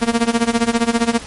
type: tone with tremolo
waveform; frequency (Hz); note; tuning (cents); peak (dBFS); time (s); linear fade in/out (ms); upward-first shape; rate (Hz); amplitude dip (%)
sawtooth; 232.8; A#3; -2; -7; 0.01-1.19; 20; sine; 15; 90
effects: pink hiss -34 dBFS RMS until 1.26 s + MP3 48 kbps